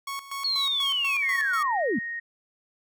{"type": "tone with tremolo", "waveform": "sawtooth", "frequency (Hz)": 1106, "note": "C#6", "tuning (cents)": -4, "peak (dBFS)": -27, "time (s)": [0.07, 1.63], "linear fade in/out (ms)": 5, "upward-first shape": "square", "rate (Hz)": 4.1, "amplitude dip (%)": 75}
{"type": "linear sweep", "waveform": "sine", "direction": "down", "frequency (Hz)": [4389, 186.1], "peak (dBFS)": -23, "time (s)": [0.44, 1.99], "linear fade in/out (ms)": 5}
{"type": "tone", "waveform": "sine", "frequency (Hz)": 1864.7, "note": "A#6", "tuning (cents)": 0, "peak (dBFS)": -30, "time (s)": [1.22, 2.2], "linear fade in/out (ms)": 10}
{"effects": []}